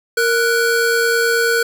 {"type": "tone pair together", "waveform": "square", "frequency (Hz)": [463.9, 1481], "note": ["A#4", "F#6"], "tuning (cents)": [-8, 1], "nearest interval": "octave + minor sixth", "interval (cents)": 2009, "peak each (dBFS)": -17, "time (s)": [0.17, 1.63], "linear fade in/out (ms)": 5, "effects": []}